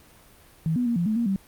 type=tone with pitch steps; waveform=sine; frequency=160.7 / 245.8 / 235.5 / 172.3 / 216.8 / 234.9 / 194 Hz; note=E3 / B3 / A#3 / F3 / A3 / A#3 / G3; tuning=-44 / -8 / +18 / -23 / -25 / +13 / -18 cents; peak=-21 dBFS; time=0.66-1.36 s; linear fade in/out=0 ms; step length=100 ms; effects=pink hiss -53 dBFS RMS until 1.47 s + Opus 32 kbps